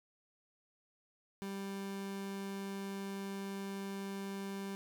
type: tone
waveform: 30% pulse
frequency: 196.5 Hz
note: G3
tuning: 4 cents sharp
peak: -37 dBFS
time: 1.42-4.75 s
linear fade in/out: 0 ms
effects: none